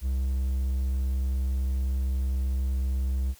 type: tone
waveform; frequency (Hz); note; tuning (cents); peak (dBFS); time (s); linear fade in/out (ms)
triangle; 65.41; C2; 0; -22; 0.01-3.35; 50
effects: white hiss -55 dBFS RMS until 3.39 s